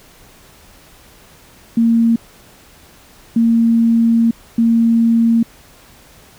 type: tone bursts at uneven times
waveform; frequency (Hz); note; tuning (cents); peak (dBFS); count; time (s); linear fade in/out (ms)
sine; 230; A#3; -23; -9; 3; 1.77-2.16 / 3.36-4.31 / 4.58-5.43; 5
effects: pink hiss -45 dBFS RMS until 6.38 s